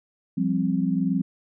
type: chord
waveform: sine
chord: F suspended second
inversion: none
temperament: equal with one note detuned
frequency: 174.61 / 196 / 262.7 Hz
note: F3 / G3 / C4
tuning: 0 / 0 / +7 cents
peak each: -25 dBFS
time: 0.37-1.22 s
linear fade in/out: 10 ms
effects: none